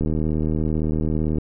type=click train; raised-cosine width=3 ms; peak=-11 dBFS; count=108; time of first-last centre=0.01-1.384 s; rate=77.9 Hz; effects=none